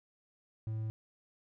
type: tone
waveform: triangle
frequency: 110 Hz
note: A2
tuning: in tune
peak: -32 dBFS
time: 0.67-0.9 s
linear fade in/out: 0 ms
effects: none